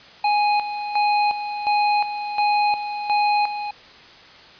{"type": "tone with tremolo", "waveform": "square", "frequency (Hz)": 830.6, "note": "G#5", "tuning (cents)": 0, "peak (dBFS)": -17, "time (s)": [0.24, 3.71], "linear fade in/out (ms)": 5, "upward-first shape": "square", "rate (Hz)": 1.4, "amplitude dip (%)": 65, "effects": ["white hiss -45 dBFS RMS until 4.59 s", "resampled to 11025 Hz"]}